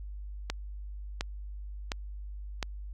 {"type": "click train", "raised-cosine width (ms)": 0.2, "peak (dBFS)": -14, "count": 4, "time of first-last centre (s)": [0.5, 2.628], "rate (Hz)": 1.41, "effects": ["added 50 Hz sine -38 dBFS peak until 2.93 s"]}